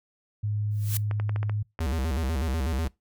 sine tone, 104.7 Hz, G#2, 15 cents sharp, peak -25 dBFS, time 0.43-1.63 s, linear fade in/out 10 ms
blue noise with exponential growth, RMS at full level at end -27 dBFS, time 0.71-0.97 s, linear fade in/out 1 ms, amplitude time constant 55 ms
clicks, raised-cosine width 0.5 ms, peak -20 dBFS, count 7, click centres 1.112 / 1.199 / 1.294 / 1.361 / 1.43 / 1.496 / 1.791 s
square tone with vibrato, 73 Hz, D2, 10 cents flat, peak -26 dBFS, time 1.8-2.88 s, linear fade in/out 5 ms, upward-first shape square, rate 8.1 Hz, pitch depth 190 cents each way
effects noise-tail reverb RT60 0.2 s tail -23 dB re dry

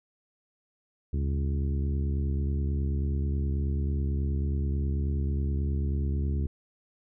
harmonic tone with a mistuned harmonic, 69.3 Hz, C#2, in tune, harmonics 1 / 2 / 3 / 4 / 5 / 6, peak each -26 / -34 / -37 / -42 / -42 / -47 dBFS, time 1.13-6.47 s, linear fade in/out 5 ms, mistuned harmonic 1, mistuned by +140 cents, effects none

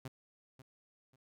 sawtooth tone with echo, 130.9 Hz, C3, 1 cent sharp, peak -37 dBFS, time 0.05-0.08 s, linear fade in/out 5 ms, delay 540 ms, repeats 2, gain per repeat -12 dB, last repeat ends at 1.16 s, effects none

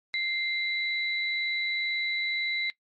sine tone pair together, 2093 / 3951 Hz, C7 / B7, 0 / 0 cents, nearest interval major seventh, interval 1100 cents, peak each -28 / -32 dBFS, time 0.14-2.7 s, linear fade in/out 0 ms, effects noise-tail reverb RT60 0.1 s tail -19 dB re dry + MP3 48 kbps

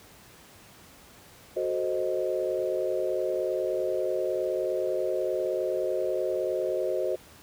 sine chord, F# diminished seventh, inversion none, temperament equal, 370 / 440 / 523.3 / 622.3 Hz, F#4 / A4 / C5 / Eb5, 0 / 0 / 0 / 0 cents, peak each -30 / -35 / -30 / -31 dBFS, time 1.56-7.16 s, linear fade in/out 10 ms, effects pink hiss -52 dBFS RMS until 7.42 s + high-pass 60 Hz 12 dB/octave

